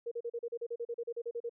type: tone bursts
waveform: sine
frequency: 470 Hz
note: A#4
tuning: 14 cents sharp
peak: -34 dBFS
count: 16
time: 0.06-1.495 s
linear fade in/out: 10 ms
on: 55 ms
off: 37 ms
effects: none